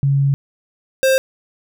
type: tone pair in turn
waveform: sine / square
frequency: 139 / 529.1 Hz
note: C#3 / C5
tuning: +5 / +19 cents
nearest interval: octave + major seventh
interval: 2314 cents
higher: second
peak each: -12 dBFS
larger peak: neither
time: 0.03-0.34 / 1.03-1.18 s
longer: first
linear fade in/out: 0 ms
effects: none